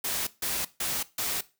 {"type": "noise bursts", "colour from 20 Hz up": "white", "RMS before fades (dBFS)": -30, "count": 4, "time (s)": [0.04, 1.41], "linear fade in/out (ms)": 5, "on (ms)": 230, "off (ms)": 150, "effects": ["noise-tail reverb RT60 0.3 s tail -18 dB re dry"]}